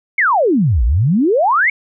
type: exponential two-way sweep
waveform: sine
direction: down then up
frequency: 2274 to 51.91 to 2274 Hz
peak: -10 dBFS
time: 0.18-1.7 s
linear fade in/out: 5 ms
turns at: 0.84 s
effects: none